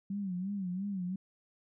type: tone with vibrato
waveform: sine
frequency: 190.4 Hz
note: F#3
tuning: 50 cents sharp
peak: -33 dBFS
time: 0.1-1.16 s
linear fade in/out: 5 ms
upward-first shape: sine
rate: 2.9 Hz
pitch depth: 120 cents each way
effects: none